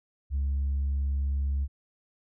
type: tone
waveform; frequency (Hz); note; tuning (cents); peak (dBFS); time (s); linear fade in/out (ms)
sine; 69.3; C#2; 0; -23; 0.3-1.68; 50
effects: tanh soft clip ceiling -23 dBFS